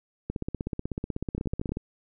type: two click trains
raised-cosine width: 3 ms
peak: -18 / -17 dBFS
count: 6 / 24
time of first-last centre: 1.38-1.771 / 0.3-1.72 s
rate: 12.8 / 16.2 Hz
effects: none